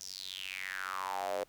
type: tone with high-pass filter sweep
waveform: square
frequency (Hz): 47.23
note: F#1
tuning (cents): +36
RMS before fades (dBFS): -39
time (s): 0-1.44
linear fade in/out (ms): 10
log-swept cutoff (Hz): 6000 to 510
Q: 6.2
effects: pink hiss -66 dBFS RMS until 1.48 s